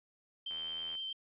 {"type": "tone with vibrato", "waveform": "sine", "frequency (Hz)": 3121, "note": "G7", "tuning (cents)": -8, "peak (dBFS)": -37, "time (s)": [0.46, 1.13], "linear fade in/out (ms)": 5, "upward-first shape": "sine", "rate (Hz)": 9.5, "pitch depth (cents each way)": 13}
{"type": "click train", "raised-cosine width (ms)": 0.3, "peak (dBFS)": -36, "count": 37, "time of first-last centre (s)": [0.51, 0.952], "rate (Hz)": 81.4}
{"effects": ["resampled to 8000 Hz"]}